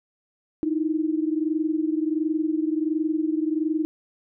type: tone pair together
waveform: sine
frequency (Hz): 308.2 / 329.6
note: D#4 / E4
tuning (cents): -16 / 0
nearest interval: minor second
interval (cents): 116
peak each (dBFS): -23 / -26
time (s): 0.63-3.85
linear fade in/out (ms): 0
effects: none